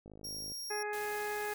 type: click train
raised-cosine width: 2 ms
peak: -38 dBFS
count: 25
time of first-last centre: 0.06-0.519 s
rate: 52.3 Hz
type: tone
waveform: sawtooth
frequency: 5588 Hz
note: F8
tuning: in tune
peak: -37 dBFS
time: 0.24-0.83 s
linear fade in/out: 5 ms
type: harmonic tone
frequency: 418 Hz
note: G#4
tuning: 11 cents sharp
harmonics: 1 / 2 / 3 / 4 / 5 / 6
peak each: -38 / -40 / -49 / -41 / -48 / -50 dBFS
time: 0.7-1.54 s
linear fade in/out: 10 ms
type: noise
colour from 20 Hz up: white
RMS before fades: -47 dBFS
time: 0.93-1.54 s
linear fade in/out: 2 ms
effects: none